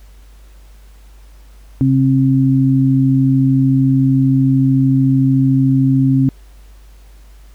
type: tone pair together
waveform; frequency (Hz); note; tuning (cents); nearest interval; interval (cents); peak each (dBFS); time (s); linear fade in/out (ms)
sine; 133.4 / 266.8; C3 / C4; +34 / +34; octave; 1200; -12; 1.81-6.29; 0
effects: added 50 Hz sine -38 dBFS peak until 7.54 s + pink hiss -52 dBFS RMS until 7.54 s